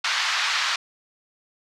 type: band-pass noise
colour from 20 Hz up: pink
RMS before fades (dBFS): -24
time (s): 0.04-0.76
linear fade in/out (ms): 5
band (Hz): 1100 to 5400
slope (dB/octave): 24
effects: none